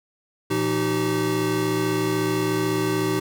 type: tone cluster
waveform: square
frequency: 116.9 / 170.9 / 308.2 / 384.4 Hz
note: A#2 / F3 / D#4 / G4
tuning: +5 / -37 / -16 / -34 cents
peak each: -30 / -31 / -26 / -25 dBFS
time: 0.5-3.2 s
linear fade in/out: 10 ms
effects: none